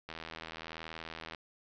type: click train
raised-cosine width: 0.3 ms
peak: -26 dBFS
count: 103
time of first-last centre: 0.09-1.348 s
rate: 81.1 Hz
effects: resampled to 16000 Hz + 10-bit